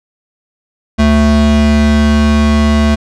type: tone pair together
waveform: square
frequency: 73.59 / 220.9 Hz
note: D2 / A3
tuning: +4 / +7 cents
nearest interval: octave + perfect fifth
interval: 1903 cents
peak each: -11 dBFS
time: 0.98-2.96 s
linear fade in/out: 20 ms
effects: low-pass 6000 Hz 12 dB/octave